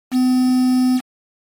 triangle tone with quantisation, 254 Hz, B3, 49 cents sharp, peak -10 dBFS, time 0.11-1.01 s, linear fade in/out 50 ms, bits 5, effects MP3 64 kbps

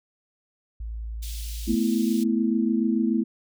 sine tone, 55.5 Hz, A1, 16 cents sharp, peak -30 dBFS, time 0.8-1.75 s, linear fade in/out 5 ms
pink high-pass noise, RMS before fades -41 dBFS, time 1.22-2.24 s, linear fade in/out 10 ms, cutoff 3100 Hz, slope 24 dB/octave
sine chord, A suspended second, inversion none, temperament equal, 220 / 246.9 / 329.6 Hz, A3 / B3 / E4, 0 / 0 / 0 cents, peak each -23 / -25 / -26 dBFS, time 1.67-3.24 s, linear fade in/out 20 ms
effects none

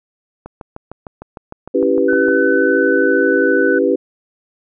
click train, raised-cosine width 1 ms, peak -17 dBFS, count 13, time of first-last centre 0.46-2.284 s, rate 6.58 Hz
sine chord, C# half-diminished seventh, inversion none, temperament equal, 277.2 / 329.6 / 392 / 493.9 Hz, C#4 / E4 / G4 / B4, 0 / 0 / 0 / 0 cents, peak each -18 / -19 / -16 / -16 dBFS, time 1.74-3.96 s, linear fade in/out 10 ms
sine tone with pitch glide, 1508 to 1497.6 Hz, F#6 to F#6, +32 to +20 cents, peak -17 dBFS, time 2.08-3.79 s, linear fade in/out 10 ms, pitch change -12 cents, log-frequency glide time 2.49-3.55 s
effects none

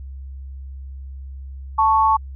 sine tone pair together, 880 / 1108.7 Hz, A5 / C#6, 0 / 0 cents, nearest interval major third, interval 400 cents, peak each -15 / -16 dBFS, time 1.78-2.17 s, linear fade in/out 10 ms, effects added 67 Hz sine -31 dBFS peak until 2.35 s

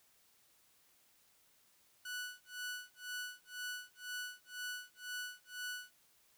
sawtooth tone with tremolo, 1480 Hz, F#6, in tune, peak -36 dBFS, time 2.05-5.94 s, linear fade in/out 5 ms, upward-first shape sine, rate 2 Hz, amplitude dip 100%, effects white hiss -70 dBFS RMS until 6.37 s

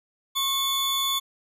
40% pulse tone pair together, 1092 / 3472 Hz, C#6 / A7, -26 / -24 cents, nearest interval octave + minor sixth, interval 2002 cents, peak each -28 / -23 dBFS, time 0.35-1.2 s, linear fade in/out 20 ms, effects none

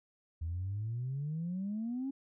sine exponential sweep, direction up, 79.2 to 277.2 Hz, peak -33 dBFS, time 0.41-2.11 s, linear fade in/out 10 ms, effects tanh soft clip ceiling -30 dBFS

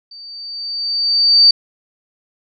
sine tone with level ramp, 4612 Hz, D8, 32 cents flat, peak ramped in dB -34 to -4 dBFS, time 0.11-1.51 s, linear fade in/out 5 ms, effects none

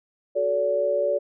sine tone cluster, 373.5 / 437.4 / 573 Hz, F#4 / A4 / D5, +16 / -10 / -43 cents, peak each -30 / -28 / -21 dBFS, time 0.35-1.19 s, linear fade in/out 20 ms, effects none

